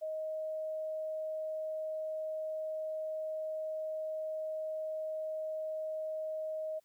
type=tone; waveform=sine; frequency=627 Hz; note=D#5; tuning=13 cents sharp; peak=-35 dBFS; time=0.01-6.8 s; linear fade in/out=20 ms; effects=white hiss -75 dBFS RMS until 6.84 s